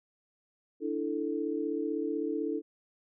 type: chord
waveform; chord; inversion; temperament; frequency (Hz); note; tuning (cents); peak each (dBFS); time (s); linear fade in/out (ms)
sine; D suspended second; none; equal; 293.7 / 329.6 / 440; D4 / E4 / A4; 0 / 0 / 0; -34; 0.8-2.62; 50
effects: none